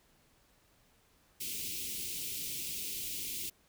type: band-stop noise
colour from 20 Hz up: white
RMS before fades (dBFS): -39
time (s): 1.4-3.5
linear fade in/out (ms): 10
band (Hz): 430 to 2300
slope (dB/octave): 48
effects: pink hiss -68 dBFS RMS until 3.68 s